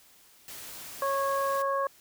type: noise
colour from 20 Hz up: white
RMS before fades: -43 dBFS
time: 0.48-1.62 s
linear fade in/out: 0 ms
type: harmonic tone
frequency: 550 Hz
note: C#5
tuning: 14 cents flat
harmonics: 1 / 2 / 3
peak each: -29 / -28 / -39 dBFS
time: 1.02-1.87 s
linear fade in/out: 2 ms
effects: white hiss -58 dBFS RMS until 2 s